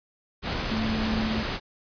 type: tone in noise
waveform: sine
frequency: 220 Hz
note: A3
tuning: in tune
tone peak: -26 dBFS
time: 0.68-1.44 s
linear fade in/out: 50 ms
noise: pink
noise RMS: -29 dBFS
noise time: 0.42-1.6 s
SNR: 0 dB
effects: resampled to 11025 Hz